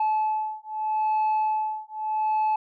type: beating tone pair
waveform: sine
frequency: 863 / 863.8 Hz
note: A5 / A5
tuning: -34 / -32 cents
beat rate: 0.8 Hz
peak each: -24 dBFS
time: 0-2.56 s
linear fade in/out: 5 ms
effects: tanh soft clip ceiling -19 dBFS